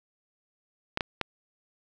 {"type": "clicks", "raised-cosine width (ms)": 0.3, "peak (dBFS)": -11, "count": 3, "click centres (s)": [0.974, 1.008, 1.213], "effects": []}